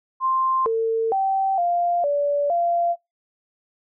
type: tone with pitch steps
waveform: sine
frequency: 1050 / 450.8 / 774 / 697 / 576 / 689 Hz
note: C6 / A4 / G5 / F5 / D5 / F5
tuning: +6 / +42 / -22 / -4 / -34 / -24 cents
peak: -18 dBFS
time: 0.2-2.96 s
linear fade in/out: 50 ms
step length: 460 ms
effects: noise-tail reverb RT60 0.2 s tail -22 dB re dry